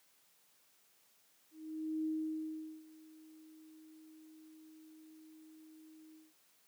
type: tone with ADSR envelope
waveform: sine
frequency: 314.3 Hz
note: D#4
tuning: 18 cents sharp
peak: -33 dBFS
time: 1.51-6.34 s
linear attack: 540 ms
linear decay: 780 ms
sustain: -22 dB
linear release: 190 ms
effects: white hiss -70 dBFS RMS until 6.67 s + high-pass 150 Hz 12 dB/octave